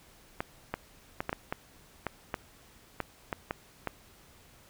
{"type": "clicks", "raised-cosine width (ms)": 0.5, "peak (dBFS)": -16, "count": 12, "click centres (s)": [0.405, 0.74, 1.205, 1.294, 1.329, 1.525, 2.067, 2.342, 3.003, 3.328, 3.509, 3.873], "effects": ["pink hiss -58 dBFS RMS until 4.69 s"]}